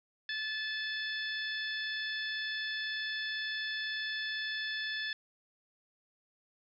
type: harmonic tone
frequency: 869 Hz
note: A5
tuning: 22 cents flat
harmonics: 2 / 3 / 4 / 5 / 6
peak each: -36 / -47 / -40 / -46 / -46 dBFS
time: 0.29-5.13 s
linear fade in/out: 2 ms
effects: none